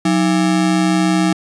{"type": "ring-modulated tone", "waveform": "square", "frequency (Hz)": 249.1, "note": "B3", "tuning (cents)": 15, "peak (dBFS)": -10, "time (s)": [0.05, 1.33], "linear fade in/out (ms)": 5, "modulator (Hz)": 66.9, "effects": ["resampled to 22050 Hz"]}